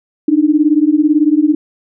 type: beating tone pair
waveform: sine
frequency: 293.7 / 311.7 Hz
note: D4 / D#4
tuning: 0 / +3 cents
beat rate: 18 Hz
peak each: -11 dBFS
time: 0.28-1.55 s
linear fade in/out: 5 ms
effects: none